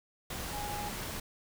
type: tone in noise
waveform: sine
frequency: 827 Hz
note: G#5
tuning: 8 cents flat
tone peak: -38 dBFS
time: 0.53-0.89 s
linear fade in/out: 5 ms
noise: pink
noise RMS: -39 dBFS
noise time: 0.3-1.2 s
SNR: -2 dB
effects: none